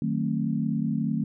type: chord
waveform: sine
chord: D# diminished seventh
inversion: none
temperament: just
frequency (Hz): 155.56 / 186.68 / 224 / 268.8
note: D#3 / F#3 / A3 / C4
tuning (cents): 0 / +16 / +31 / +47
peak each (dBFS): -29 / -31 / -27 / -32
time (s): 0.02-1.24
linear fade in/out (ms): 2
effects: none

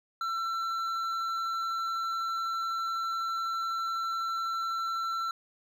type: tone with hard clipping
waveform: triangle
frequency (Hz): 1344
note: E6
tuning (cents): +33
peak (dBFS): -31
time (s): 0.21-5.31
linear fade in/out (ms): 2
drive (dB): 10
effects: none

